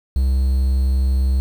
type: tone with quantisation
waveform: triangle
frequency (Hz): 65.9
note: C2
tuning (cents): +13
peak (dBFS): -12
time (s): 0.16-1.4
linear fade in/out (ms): 0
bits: 7
effects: none